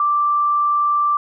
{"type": "tone", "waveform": "sine", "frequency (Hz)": 1174.7, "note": "D6", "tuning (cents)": 0, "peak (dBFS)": -14, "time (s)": [0, 1.17], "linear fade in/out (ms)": 2, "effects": []}